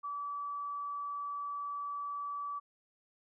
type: tone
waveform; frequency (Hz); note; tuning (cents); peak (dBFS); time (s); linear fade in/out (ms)
sine; 1151; D6; -35; -36; 0.03-2.6; 20
effects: none